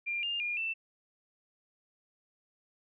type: tone with pitch steps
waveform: sine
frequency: 2391 / 2810 / 2419 / 2666 Hz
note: D7 / F7 / D#7 / E7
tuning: +30 / +10 / -49 / +19 cents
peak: -31 dBFS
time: 0.06-0.74 s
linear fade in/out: 20 ms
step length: 170 ms
effects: none